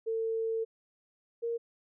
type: tone pair in turn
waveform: sine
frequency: 450 / 466 Hz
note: A4 / A#4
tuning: +39 / -1 cents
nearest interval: minor second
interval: 60 cents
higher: second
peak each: -29 / -30 dBFS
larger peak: first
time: 0.06-0.65 / 1.42-1.58 s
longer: first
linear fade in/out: 20 ms
effects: none